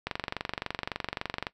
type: click train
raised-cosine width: 0.3 ms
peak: -14 dBFS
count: 34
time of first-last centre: 0.07-1.468 s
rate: 23.6 Hz
effects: noise-tail reverb RT60 0.1 s tail -18 dB re dry